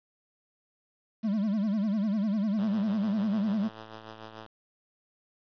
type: tone with vibrato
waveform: triangle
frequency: 208.3 Hz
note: G#3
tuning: 5 cents sharp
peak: -23 dBFS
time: 1.23-3.69 s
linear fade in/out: 20 ms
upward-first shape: sine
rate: 10 Hz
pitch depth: 130 cents each way
type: tone with tremolo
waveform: 5% pulse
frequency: 110 Hz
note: A2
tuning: in tune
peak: -29 dBFS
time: 2.59-4.47 s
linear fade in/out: 0 ms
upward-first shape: triangle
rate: 6.8 Hz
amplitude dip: 60%
effects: resampled to 11025 Hz + 9-bit